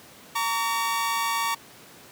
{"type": "tone pair together", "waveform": "sawtooth", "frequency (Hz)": [920.1, 1136], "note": ["A#5", "C#6"], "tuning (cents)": [-23, 42], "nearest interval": "major third", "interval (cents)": 365, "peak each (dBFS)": -23, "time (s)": [0.35, 1.55], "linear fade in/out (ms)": 10, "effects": ["pink hiss -48 dBFS RMS until 2.11 s", "high-pass 150 Hz 12 dB/octave"]}